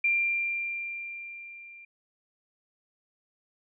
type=tone with level ramp; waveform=sine; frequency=2379 Hz; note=D7; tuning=22 cents sharp; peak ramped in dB=-21 to -46 dBFS; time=0.04-1.85 s; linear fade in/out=5 ms; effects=none